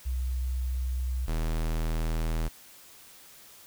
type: tone pair in turn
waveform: sine / square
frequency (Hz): 63.3 / 40.14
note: B1 / E1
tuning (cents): +43 / -45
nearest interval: minor sixth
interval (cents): 788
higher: first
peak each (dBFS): -27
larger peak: neither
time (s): 0.05-1.27 / 1.27-2.49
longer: neither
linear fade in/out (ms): 20
effects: white hiss -52 dBFS RMS until 3.66 s